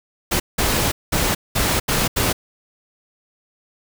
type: noise bursts at uneven times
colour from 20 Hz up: pink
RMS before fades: -19 dBFS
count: 6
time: 0.31-0.4 / 0.58-0.92 / 1.12-1.35 / 1.55-1.8 / 1.88-2.08 / 2.16-2.33 s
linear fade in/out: 10 ms
effects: none